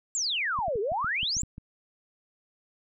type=exponential two-way sweep; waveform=sine; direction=down then up; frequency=7700 to 383.5 to 7700 Hz; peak=-26 dBFS; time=0.15-1.42 s; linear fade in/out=0 ms; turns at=0.8 s
type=clicks; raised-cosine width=5 ms; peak=-28 dBFS; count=9; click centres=0.589 / 0.682 / 0.757 / 0.919 / 1.045 / 1.231 / 1.368 / 1.434 / 1.581 s
effects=none